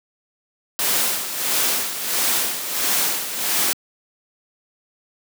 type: noise with tremolo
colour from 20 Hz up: white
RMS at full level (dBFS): -19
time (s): 0.79-3.73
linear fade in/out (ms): 0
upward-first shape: sine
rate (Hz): 1.5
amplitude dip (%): 65
effects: high-pass 200 Hz 12 dB/octave